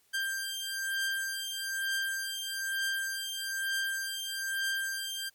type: beating tone pair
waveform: sawtooth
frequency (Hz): 1583 / 1584.1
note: G6 / G6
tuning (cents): +17 / +18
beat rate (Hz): 1.1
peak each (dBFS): -31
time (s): 0.13-5.3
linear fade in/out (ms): 20
effects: white hiss -68 dBFS RMS until 5.34 s + MP3 96 kbps